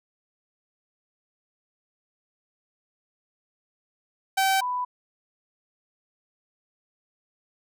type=tone pair in turn; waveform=sawtooth / sine; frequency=771 / 993 Hz; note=G5 / B5; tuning=-29 / +9 cents; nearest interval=major third; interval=438 cents; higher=second; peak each=-16 / -25 dBFS; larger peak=first; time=4.37-4.61 / 4.61-4.85 s; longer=neither; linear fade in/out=10 ms; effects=none